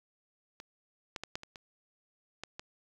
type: clicks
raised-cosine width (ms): 0.2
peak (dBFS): -28 / -20 / -21 / -18 / -28 / -29 / -22 / -24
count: 8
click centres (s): 0.601 / 1.162 / 1.236 / 1.355 / 1.434 / 1.558 / 2.436 / 2.595
effects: 9-bit